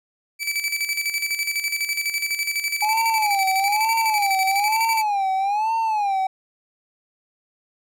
sawtooth tone with tremolo, 2309 Hz, D7, 30 cents flat, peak -17 dBFS, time 0.39-5.04 s, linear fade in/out 50 ms, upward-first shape square, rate 12 Hz, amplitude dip 60%
triangle tone with vibrato, 830.6 Hz, G#5, in tune, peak -17 dBFS, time 2.82-6.27 s, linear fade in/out 5 ms, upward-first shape sine, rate 1.1 Hz, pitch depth 150 cents each way
effects none

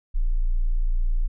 sine tone, 28.92 Hz, A#0, 13 cents flat, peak -18 dBFS, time 0.14-1.28 s, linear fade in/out 20 ms, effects none

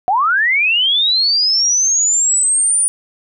sine linear sweep, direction up, 698.5 to 9500 Hz, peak -11 dBFS, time 0.08-2.88 s, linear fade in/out 0 ms, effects none

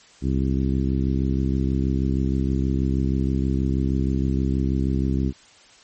harmonic tone, 66.3 Hz, C2, 23 cents sharp, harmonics 1 / 2 / 3 / 4 / 5 / 6, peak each -23 / -25 / -26 / -27 / -30 / -36 dBFS, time 0.21-5.33 s, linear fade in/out 50 ms, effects white hiss -51 dBFS RMS until 5.83 s + MP3 32 kbps

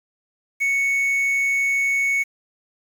triangle tone with quantisation, 2217 Hz, C#7, in tune, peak -16 dBFS, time 0.6-2.24 s, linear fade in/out 20 ms, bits 7, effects none

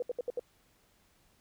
sine tone bursts, 490 Hz, B4, 14 cents flat, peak -30 dBFS, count 5, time 0-0.395 s, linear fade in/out 2 ms, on 23 ms, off 70 ms, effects pink hiss -68 dBFS RMS until 1.4 s

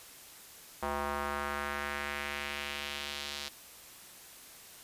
square tone with band-pass filter sweep, 72 Hz, D2, 34 cents flat, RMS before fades -37 dBFS, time 0.82-3.49 s, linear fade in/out 10 ms, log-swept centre 940 to 4300 Hz, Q 1.6, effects white hiss -52 dBFS RMS until 4.83 s + resampled to 32000 Hz

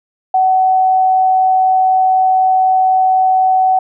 sine tone with amplitude modulation, 752 Hz, F#5, 28 cents sharp, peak -7 dBFS, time 0.34-3.79 s, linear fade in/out 5 ms, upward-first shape sine, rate 104 Hz, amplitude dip 25%, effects none

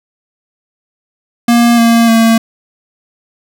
square tone with pitch steps, 236.3 / 231.6 / 226.9 Hz, A#3 / A#3 / A#3, +24 / -11 / -47 cents, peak -6 dBFS, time 1.48-2.38 s, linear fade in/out 5 ms, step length 300 ms, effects none

